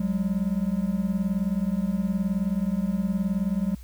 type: beating tone pair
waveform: triangle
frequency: 184 / 203 Hz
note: F#3 / G#3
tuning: -9 / -39 cents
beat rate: 19 Hz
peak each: -24 dBFS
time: 0-3.75 s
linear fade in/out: 5 ms
effects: added 60 Hz sine -40 dBFS peak until 3.83 s + white hiss -56 dBFS RMS until 3.83 s